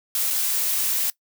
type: noise with dropouts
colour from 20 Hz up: blue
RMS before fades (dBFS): -23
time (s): 0.15-1.1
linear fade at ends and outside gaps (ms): 1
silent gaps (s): 0.304-0.307
effects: noise-tail reverb RT60 0.1 s tail -21 dB re dry